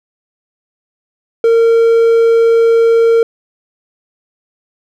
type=tone; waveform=triangle; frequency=459 Hz; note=A#4; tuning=27 cents flat; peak=-4 dBFS; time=1.44-3.23 s; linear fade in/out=2 ms; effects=none